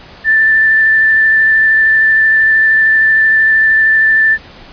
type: tone with vibrato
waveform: sine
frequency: 1768 Hz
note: A6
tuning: 8 cents sharp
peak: -6 dBFS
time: 0.24-4.38 s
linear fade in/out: 50 ms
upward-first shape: triangle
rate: 13 Hz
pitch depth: 14 cents each way
effects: pink hiss -36 dBFS RMS until 4.72 s + resampled to 11025 Hz